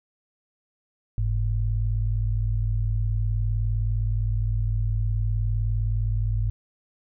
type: tone pair together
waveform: sine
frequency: 47.8 / 107.3 Hz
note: G1 / A2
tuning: -43 / -43 cents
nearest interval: octave + major second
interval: 1400 cents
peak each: -24 / -24 dBFS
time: 1.18-6.5 s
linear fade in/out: 0 ms
effects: none